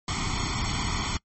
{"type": "noise with comb filter", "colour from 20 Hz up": "pink", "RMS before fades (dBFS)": -28, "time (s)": [0.08, 1.17], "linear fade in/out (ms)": 2, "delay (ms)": 0.91, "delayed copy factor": 0.85, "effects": ["noise-tail reverb RT60 0.1 s tail -24 dB re dry", "MP3 32 kbps"]}